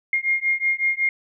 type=beating tone pair; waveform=sine; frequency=2127 / 2132.4 Hz; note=C7 / C7; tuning=+28 / +32 cents; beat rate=5.4 Hz; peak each=-22 dBFS; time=0.13-1.09 s; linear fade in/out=2 ms; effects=none